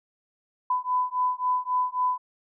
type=beating tone pair; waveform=sine; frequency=1000 / 1003.7 Hz; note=B5 / B5; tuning=+21 / +28 cents; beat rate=3.7 Hz; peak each=-26 dBFS; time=0.7-2.18 s; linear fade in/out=5 ms; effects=none